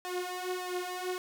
sawtooth tone with flanger, 363.1 Hz, F#4, 33 cents flat, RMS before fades -36 dBFS, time 0.05-1.18 s, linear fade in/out 0 ms, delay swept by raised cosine 1.6 to 4.5 ms, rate 1.7 Hz, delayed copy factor +0.85, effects none

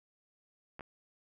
clicks, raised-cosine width 0.5 ms, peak -30 / -28 dBFS, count 2, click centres 0.794 / 0.808 s, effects 11-bit

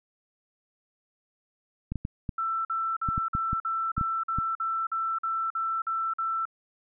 clicks, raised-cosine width 5 ms, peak -18 dBFS, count 11, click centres 1.92 / 1.957 / 2.051 / 2.292 / 3.088 / 3.179 / 3.351 / 3.531 / 3.98 / 4.012 / 4.386 s
sine tone bursts, 1333 Hz, E6, 19 cents sharp, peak -26 dBFS, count 13, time 2.38-6.454 s, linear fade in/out 5 ms, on 270 ms, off 47 ms
effects none

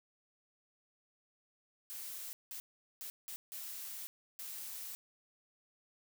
blue noise bursts at uneven times, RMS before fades -45 dBFS, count 6, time 1.9-2.33 / 2.51-2.6 / 3.01-3.1 / 3.28-3.36 / 3.52-4.07 / 4.39-4.95 s, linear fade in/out 0 ms, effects none

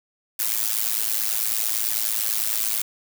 blue noise with amplitude modulation, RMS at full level -20 dBFS, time 0.39-2.82 s, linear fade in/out 5 ms, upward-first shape sine, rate 109 Hz, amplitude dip 95%, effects none

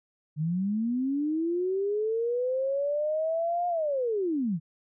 sine linear two-way sweep, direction up then down, 146.83 to 712 to 146.83 Hz, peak -25 dBFS, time 0.36-4.6 s, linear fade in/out 50 ms, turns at 3.68 s, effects none

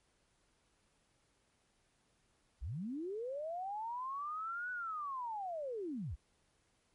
sine linear two-way sweep, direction up then down, 46.57 to 1495 to 46.57 Hz, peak -38 dBFS, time 2.61-6.16 s, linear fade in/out 20 ms, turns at 4.71 s, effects pink hiss -75 dBFS RMS until 6.94 s + MP3 48 kbps

